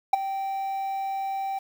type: tone with ADSR envelope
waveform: triangle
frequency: 779 Hz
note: G5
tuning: 11 cents flat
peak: -10 dBFS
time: 0.13-1.59 s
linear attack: 6 ms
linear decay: 14 ms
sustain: -15 dB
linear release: 9 ms
effects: 8-bit